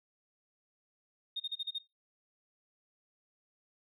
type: tone bursts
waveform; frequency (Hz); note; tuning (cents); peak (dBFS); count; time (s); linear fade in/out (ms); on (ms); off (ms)
sine; 3692; A#7; -17; -32; 6; 1.36-1.786; 10; 41; 36
effects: noise-tail reverb RT60 0.2 s tail -18 dB re dry + tanh soft clip ceiling -29 dBFS